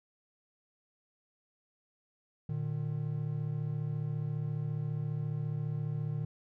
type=tone pair together; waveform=triangle; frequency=117.3 / 151.93 Hz; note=A#2 / D#3; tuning=+11 / -41 cents; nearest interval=major third; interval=448 cents; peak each=-34 / -32 dBFS; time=2.49-6.25 s; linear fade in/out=5 ms; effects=none